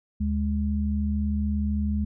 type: tone pair together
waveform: sine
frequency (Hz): 74.67 / 207.7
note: D2 / G#3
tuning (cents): +29 / 0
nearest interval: octave + tritone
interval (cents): 1771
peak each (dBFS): -25 / -26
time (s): 0.2-2.05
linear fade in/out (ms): 10
effects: none